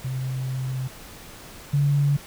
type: tone pair in turn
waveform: sine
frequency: 130 / 142.87 Hz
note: C3 / D3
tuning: -11 / -47 cents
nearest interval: major second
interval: 164 cents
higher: second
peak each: -25 / -17 dBFS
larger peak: second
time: 0.04-0.88 / 1.73-2.17 s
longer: first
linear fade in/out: 10 ms
effects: pink hiss -43 dBFS RMS until 2.26 s